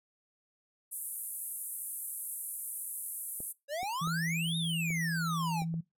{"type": "band-pass noise", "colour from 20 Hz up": "pink", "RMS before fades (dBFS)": -40, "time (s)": [0.91, 3.53], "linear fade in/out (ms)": 20, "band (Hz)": [9300, 13000], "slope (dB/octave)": 48}
{"type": "clicks", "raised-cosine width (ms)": 2, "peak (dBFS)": -33, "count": 6, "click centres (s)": [3.404, 3.831, 4.074, 4.905, 5.62, 5.741]}
{"type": "exponential two-way sweep", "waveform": "square", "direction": "up then down", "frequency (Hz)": [546, 3769, 755], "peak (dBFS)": -34, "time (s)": [3.68, 5.65], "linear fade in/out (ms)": 50, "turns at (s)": 4.57}
{"type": "tone", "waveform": "sine", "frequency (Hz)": 164.81, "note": "E3", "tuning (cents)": 0, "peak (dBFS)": -32, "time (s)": [4.01, 5.81], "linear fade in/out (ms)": 10}
{"effects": ["noise-tail reverb RT60 0.2 s tail -21 dB re dry"]}